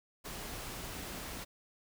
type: noise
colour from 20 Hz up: pink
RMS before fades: -43 dBFS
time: 0.24-1.45 s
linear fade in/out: 20 ms
effects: none